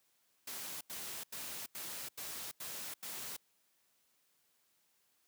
white noise bursts, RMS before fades -44 dBFS, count 7, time 0.47-3.366 s, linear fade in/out 5 ms, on 340 ms, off 86 ms, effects white hiss -75 dBFS RMS until 5.27 s + high-pass 100 Hz 12 dB/octave

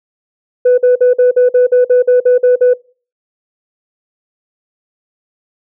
sine tone bursts, 496.7 Hz, B4, 10 cents sharp, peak -3 dBFS, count 12, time 0.65-2.738 s, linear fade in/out 10 ms, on 130 ms, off 48 ms, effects noise-tail reverb RT60 0.4 s tail -24 dB re dry + tanh soft clip ceiling -3 dBFS

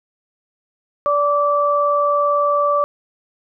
sine tone pair together, 580 / 1162.1 Hz, D5 / D6, -22 / -19 cents, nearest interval octave, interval 1203 cents, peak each -17 / -16 dBFS, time 1.06-2.84 s, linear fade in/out 0 ms, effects none

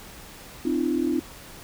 sine tone cluster, 260 / 302.8 / 340.1 Hz, C4 / D#4 / F4, -11 / -47 / -46 cents, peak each -26 dBFS, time 0.65-1.2 s, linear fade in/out 5 ms, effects pink hiss -44 dBFS RMS until 1.63 s

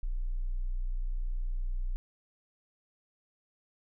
sine tone, 30.43 Hz, B0, 25 cents flat, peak -29 dBFS, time 0.03-1.96 s, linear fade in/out 0 ms, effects none

